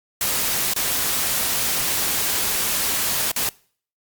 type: noise with dropouts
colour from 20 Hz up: white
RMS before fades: -22 dBFS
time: 0.21-3.49 s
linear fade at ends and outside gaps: 1 ms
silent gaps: 0.736-0.762 / 3.316-3.362 s
effects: noise-tail reverb RT60 0.5 s tail -24 dB re dry + Opus 48 kbps